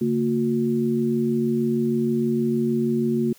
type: tone cluster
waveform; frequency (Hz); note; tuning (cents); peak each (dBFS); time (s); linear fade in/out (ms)
sine; 142.7 / 229.1 / 360.9; D3 / A#3 / F#4; -49 / -30 / -43; -29 / -21 / -24; 0.01-3.33; 5
effects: white hiss -53 dBFS RMS until 3.38 s